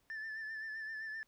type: tone with vibrato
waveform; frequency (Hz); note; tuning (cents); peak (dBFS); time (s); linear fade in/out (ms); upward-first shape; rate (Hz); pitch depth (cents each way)
sine; 1760; A6; 0; -38; 0.1-1.23; 0; sine; 7.7; 38
effects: tanh soft clip ceiling -39 dBFS + pink hiss -75 dBFS RMS until 1.27 s